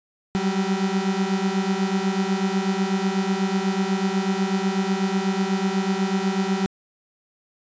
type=beating tone pair; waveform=35% pulse; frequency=188.5 / 196.6 Hz; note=F#3 / G3; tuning=+32 / +5 cents; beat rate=8.1 Hz; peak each=-22 dBFS; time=0.35-6.66 s; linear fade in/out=0 ms; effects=resampled to 16000 Hz